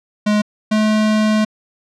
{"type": "tone pair in turn", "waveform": "square", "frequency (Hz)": [210, 215], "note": ["G#3", "A3"], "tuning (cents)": [19, -40], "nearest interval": "unison", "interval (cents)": 41, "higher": "second", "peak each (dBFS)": -13, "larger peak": "neither", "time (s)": [[0.26, 0.42], [0.71, 1.45]], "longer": "second", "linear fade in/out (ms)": 10, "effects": ["low-pass 6000 Hz 12 dB/octave"]}